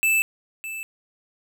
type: tone with echo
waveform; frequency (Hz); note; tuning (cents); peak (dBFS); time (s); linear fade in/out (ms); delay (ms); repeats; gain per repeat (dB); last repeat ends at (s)
square; 2637; E7; 0; -18; 0.03-0.22; 0; 610; 1; -13; 0.83
effects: none